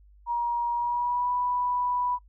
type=tone with pitch glide; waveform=sine; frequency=950 to 985.2 Hz; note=A#5 to B5; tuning=+33 to -5 cents; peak=-24 dBFS; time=0.26-2.19 s; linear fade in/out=50 ms; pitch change=+62 cents; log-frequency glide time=0.73-1.31 s; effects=noise-tail reverb RT60 0.1 s tail -25 dB re dry + added 50 Hz sine -52 dBFS peak until 2.28 s